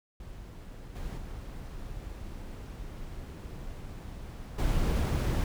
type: noise with level steps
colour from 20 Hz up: brown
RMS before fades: -44 / -37 / -41 / -27 dBFS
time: 0.2-5.44 s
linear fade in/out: 2 ms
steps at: 0.95 / 1.17 / 4.58 s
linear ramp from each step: 10 ms
effects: none